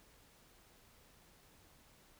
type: silence
effects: pink hiss -65 dBFS RMS until 2.19 s